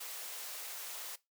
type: high-pass noise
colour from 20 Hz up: white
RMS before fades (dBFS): -44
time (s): 0-1.16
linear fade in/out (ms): 10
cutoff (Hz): 450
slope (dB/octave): 24
effects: noise-tail reverb RT60 0.2 s tail -19 dB re dry